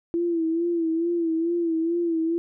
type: tone with vibrato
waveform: sine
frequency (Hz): 334.1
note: E4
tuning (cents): +23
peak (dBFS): -21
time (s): 0.14-2.38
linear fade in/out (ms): 0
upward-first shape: sine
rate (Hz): 2.3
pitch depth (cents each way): 61
effects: none

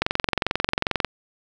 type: click train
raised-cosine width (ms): 0.3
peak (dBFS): -4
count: 24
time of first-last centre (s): 0.02-1.047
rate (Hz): 22.4
effects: none

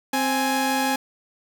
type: tone pair together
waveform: sawtooth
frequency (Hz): 262.7 / 834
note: C4 / G#5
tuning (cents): +7 / +7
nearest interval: octave + minor sixth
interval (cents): 2000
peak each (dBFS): -20 / -19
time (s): 0.13-0.96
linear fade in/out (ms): 5
effects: 7-bit

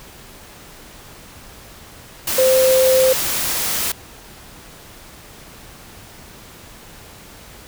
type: tone in noise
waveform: sine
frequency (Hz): 520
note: C5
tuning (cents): -11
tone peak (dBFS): -11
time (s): 2.38-3.13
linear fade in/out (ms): 5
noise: white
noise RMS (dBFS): -21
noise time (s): 2.27-3.92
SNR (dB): +7
effects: pink hiss -41 dBFS RMS until 7.67 s

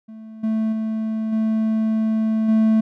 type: tone with level steps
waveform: triangle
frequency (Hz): 220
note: A3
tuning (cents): 0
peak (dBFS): -33 / -16 / -19 / -15 / -11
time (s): 0.08-2.81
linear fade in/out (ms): 10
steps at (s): 0.43 / 0.72 / 1.32 / 2.48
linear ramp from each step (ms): 10
effects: none

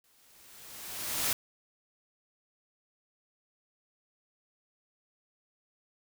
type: noise with exponential growth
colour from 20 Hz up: white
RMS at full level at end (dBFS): -28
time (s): 0.04-1.33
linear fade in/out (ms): 2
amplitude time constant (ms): 280
effects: none

